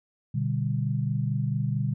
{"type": "chord", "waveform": "sine", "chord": "G major", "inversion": "first", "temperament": "just", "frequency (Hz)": [122.5, 147, 196], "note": ["B2", "D3", "G3"], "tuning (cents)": [-14, 2, 0], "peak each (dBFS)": [-27, -28, -32], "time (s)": [0.34, 1.94], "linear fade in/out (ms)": 10, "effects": []}